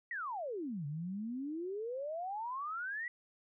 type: exponential two-way sweep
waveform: sine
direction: down then up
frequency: 1975.5 to 139.9 to 1975.5 Hz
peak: -37 dBFS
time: 0.11-3.08 s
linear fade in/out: 2 ms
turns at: 0.86 s
effects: none